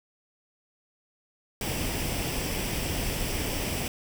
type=noise with comb filter; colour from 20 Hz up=pink; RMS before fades=-30 dBFS; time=1.61-3.88 s; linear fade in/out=2 ms; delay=0.37 ms; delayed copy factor=+0.5; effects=none